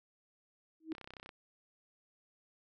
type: tone with exponential growth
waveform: sine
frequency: 319.3 Hz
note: D#4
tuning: 45 cents sharp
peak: -33 dBFS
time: 0.8-0.93 s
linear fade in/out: 5 ms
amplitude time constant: 27 ms
type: click train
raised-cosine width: 0.3 ms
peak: -32 dBFS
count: 13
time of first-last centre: 0.92-1.292 s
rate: 32.3 Hz
effects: none